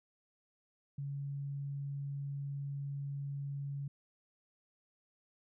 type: tone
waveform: sine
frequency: 140.5 Hz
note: C#3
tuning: 24 cents sharp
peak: -37 dBFS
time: 0.98-3.88 s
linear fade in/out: 5 ms
effects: none